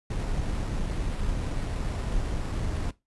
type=noise with sample-and-hold; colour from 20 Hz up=brown; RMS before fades=-29 dBFS; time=0.1-2.91 s; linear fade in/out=5 ms; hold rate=6300 Hz; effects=noise-tail reverb RT60 0.2 s tail -18 dB re dry + resampled to 24000 Hz